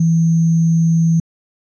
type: tone with sample-and-hold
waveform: sine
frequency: 164.81 Hz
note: E3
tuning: in tune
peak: -10 dBFS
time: 0-1.2 s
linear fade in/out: 5 ms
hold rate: 6300 Hz
effects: resampled to 24000 Hz